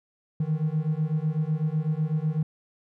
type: beating tone pair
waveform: triangle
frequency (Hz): 151.5 / 159.5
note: D#3 / D#3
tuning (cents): -46 / +43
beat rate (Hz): 8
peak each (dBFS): -24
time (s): 0.4-2.43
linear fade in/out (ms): 5
effects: tanh soft clip ceiling -15 dBFS